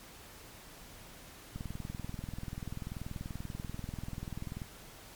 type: click train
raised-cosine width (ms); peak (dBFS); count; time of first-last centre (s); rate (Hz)
5; -27; 64; 1.56-4.618; 20.6
effects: pink hiss -52 dBFS RMS until 5.15 s + MP3 96 kbps